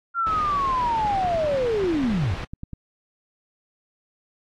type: linear sweep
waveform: sine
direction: down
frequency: 1393 to 65.41 Hz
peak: -20 dBFS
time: 0.14-2.36 s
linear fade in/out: 50 ms
type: noise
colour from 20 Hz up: pink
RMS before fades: -32 dBFS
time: 0.26-2.45 s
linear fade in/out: 10 ms
type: click train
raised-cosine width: 5 ms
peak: -22 dBFS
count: 18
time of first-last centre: 1.05-2.733 s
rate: 10.1 Hz
effects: low-pass 3000 Hz 12 dB/octave + AAC 64 kbps